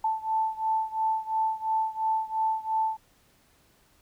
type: beating tone pair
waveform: sine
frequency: 880 / 882.9 Hz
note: A5 / A5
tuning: 0 / +6 cents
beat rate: 2.9 Hz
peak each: -27 / -29 dBFS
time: 0.04-2.97 s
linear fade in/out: 5 ms
effects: pink hiss -63 dBFS RMS until 4.01 s